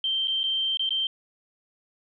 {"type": "tone with dropouts", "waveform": "sine", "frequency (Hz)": 3136, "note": "G7", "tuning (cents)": 0, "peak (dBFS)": -23, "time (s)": [0.04, 1.07], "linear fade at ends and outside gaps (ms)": 2, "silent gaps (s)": [[0.274, 0.28], [0.433, 0.439], [0.772, 0.794], [0.892, 0.906]], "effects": []}